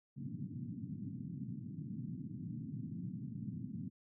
pink band-pass noise, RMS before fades -44 dBFS, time 0.16-3.9 s, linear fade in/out 20 ms, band 110 to 270 Hz, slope 48 dB/octave, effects none

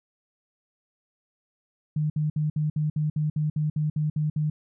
sine tone bursts, 152.1 Hz, D#3, 39 cents flat, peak -22 dBFS, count 13, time 1.96-4.5 s, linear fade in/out 5 ms, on 140 ms, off 60 ms, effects none

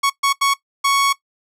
sawtooth tone bursts at uneven times, 1111 Hz, C#6, 4 cents sharp, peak -10 dBFS, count 4, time 0.03-0.1 / 0.23-0.33 / 0.41-0.54 / 0.84-1.13 s, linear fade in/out 10 ms, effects noise-tail reverb RT60 0.1 s tail -18 dB re dry + low-pass 12000 Hz 12 dB/octave

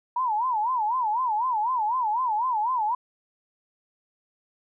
sine tone with vibrato, 932.3 Hz, A#5, in tune, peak -22 dBFS, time 0.16-2.95 s, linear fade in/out 5 ms, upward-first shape sine, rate 4 Hz, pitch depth 190 cents each way, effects none

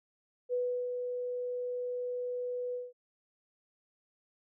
sine tone with ADSR envelope, 493.9 Hz, B4, in tune, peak -28 dBFS, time 0.49-2.93 s, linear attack 41 ms, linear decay 350 ms, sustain -5 dB, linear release 190 ms, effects none

